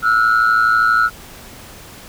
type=tone pair together; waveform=sine; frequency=1325.6 / 1438 Hz; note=E6 / F#6; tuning=+9 / -50 cents; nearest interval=minor second; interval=141 cents; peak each=-12 dBFS; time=0.02-1.1 s; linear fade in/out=50 ms; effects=tanh soft clip ceiling -7 dBFS + pink hiss -38 dBFS RMS until 2.08 s